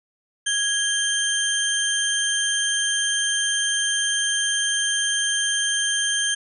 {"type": "tone cluster", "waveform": "sine", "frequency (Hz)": [1657, 3159, 6330, 9050], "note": ["G#6", "G7", "G8", "C#9"], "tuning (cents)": [-4, 13, 16, 35], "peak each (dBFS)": [-25, -24, -26, -28], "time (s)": [0.46, 6.35], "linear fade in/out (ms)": 10, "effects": []}